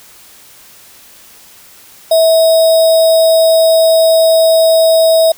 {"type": "tone with sample-and-hold", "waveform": "sine", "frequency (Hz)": 650, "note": "E5", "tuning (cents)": -24, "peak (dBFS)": -5, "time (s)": [2.11, 5.32], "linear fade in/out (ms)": 5, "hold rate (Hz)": 4410, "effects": ["white hiss -40 dBFS RMS until 5.37 s"]}